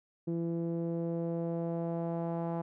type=tone with low-pass filter sweep; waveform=sawtooth; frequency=167.9 Hz; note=E3; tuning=32 cents sharp; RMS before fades=-34 dBFS; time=0.27-2.62 s; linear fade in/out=10 ms; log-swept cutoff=370 to 830 Hz; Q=2.3; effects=none